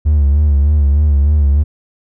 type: tone with vibrato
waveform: triangle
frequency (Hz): 72.8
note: D2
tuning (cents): -15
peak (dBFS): -5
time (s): 0.05-1.64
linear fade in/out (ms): 20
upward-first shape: sine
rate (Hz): 3.3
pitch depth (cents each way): 73
effects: tanh soft clip ceiling -2 dBFS